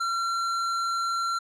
sine tone with tanh clipping, 1364 Hz, F6, 41 cents flat, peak -27 dBFS, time 0-1.39 s, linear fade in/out 10 ms, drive 17 dB, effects low-pass 8000 Hz 12 dB/octave

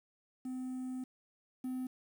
triangle tone pair in turn, 255.9 / 255.9 Hz, C4 / C4, -38 / -38 cents, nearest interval unison, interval 0 cents, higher neither, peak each -35 / -33 dBFS, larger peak second, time 0.45-1.04 / 1.64-1.87 s, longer first, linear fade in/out 5 ms, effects tanh soft clip ceiling -29 dBFS + 10-bit

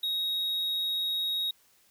triangle tone, 3777 Hz, A#7, 22 cents sharp, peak -26 dBFS, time 0.03-1.51 s, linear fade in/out 5 ms, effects white hiss -64 dBFS RMS until 1.9 s

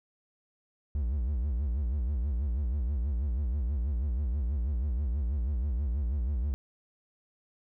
triangle tone with vibrato, 65.41 Hz, C2, in tune, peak -25 dBFS, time 0.95-6.54 s, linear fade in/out 0 ms, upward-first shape sine, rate 6.2 Hz, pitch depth 240 cents each way, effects none

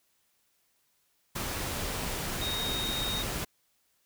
sine tone in noise, 3729 Hz, A#7, in tune, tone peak -32 dBFS, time 2.41-3.23 s, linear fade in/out 10 ms, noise pink, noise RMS -34 dBFS, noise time 1.35-3.45 s, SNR -1 dB, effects white hiss -72 dBFS RMS until 4.05 s

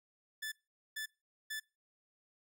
sawtooth tone bursts, 1747 Hz, A6, 13 cents flat, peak -35 dBFS, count 3, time 0.42-1.6 s, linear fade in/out 10 ms, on 100 ms, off 440 ms, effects noise-tail reverb RT60 0.3 s tail -24 dB re dry

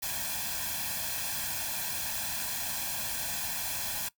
white noise with comb filter, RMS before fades -34 dBFS, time 0.02-4.09 s, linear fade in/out 10 ms, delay 1.2 ms, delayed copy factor +0.75, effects noise-tail reverb RT60 0.1 s tail -19 dB re dry

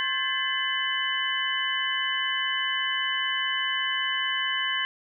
sine tone cluster, 1064 / 1590 / 1735 / 2039 / 3003 Hz, C6 / G6 / A6 / C7 / F#7, +29 / +24 / -25 / -45 / +25 cents, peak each -33 / -34 / -31 / -32 / -28 dBFS, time 0-4.85 s, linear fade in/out 0 ms, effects none

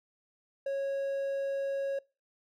triangle tone, 550 Hz, C#5, 14 cents flat, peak -28 dBFS, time 0.66-1.99 s, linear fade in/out 5 ms, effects noise-tail reverb RT60 0.3 s tail -24 dB re dry

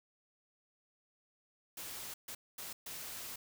white noise bursts at uneven times, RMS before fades -45 dBFS, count 4, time 1.77-2.14 / 2.28-2.35 / 2.58-2.73 / 2.86-3.36 s, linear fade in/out 5 ms, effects none

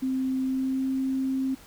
sine tone with pitch glide, 261.6 to 264.9 Hz, C4 to C4, 0 to +22 cents, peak -24 dBFS, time 0.02-1.55 s, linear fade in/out 10 ms, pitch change +22 cents, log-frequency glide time 0.42-0.86 s, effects pink hiss -51 dBFS RMS until 1.66 s

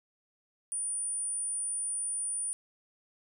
sine tone, 9397 Hz, D9, in tune, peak -31 dBFS, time 0.72-2.53 s, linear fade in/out 0 ms, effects none

